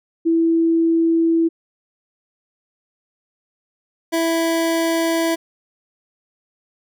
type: tone pair in turn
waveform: sine / 25% pulse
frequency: 330 / 330 Hz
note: E4 / E4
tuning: +2 / +2 cents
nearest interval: unison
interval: 0 cents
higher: neither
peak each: -13 dBFS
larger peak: neither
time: 0.25-1.49 / 4.12-5.36 s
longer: neither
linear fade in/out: 20 ms
effects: none